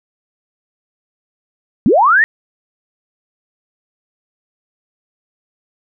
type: linear sweep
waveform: sine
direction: up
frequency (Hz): 173.1 to 1903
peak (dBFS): -7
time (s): 1.86-2.24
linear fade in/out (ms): 0
effects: none